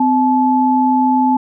sine tone pair together, 256.8 / 863.8 Hz, C4 / A5, -32 / -32 cents, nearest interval octave + major sixth, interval 2100 cents, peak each -13 dBFS, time 0-1.37 s, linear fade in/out 5 ms, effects none

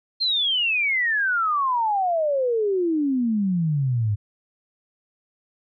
sine exponential sweep, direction down, 4243 to 99.9 Hz, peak -19 dBFS, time 0.2-4.16 s, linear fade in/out 20 ms, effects none

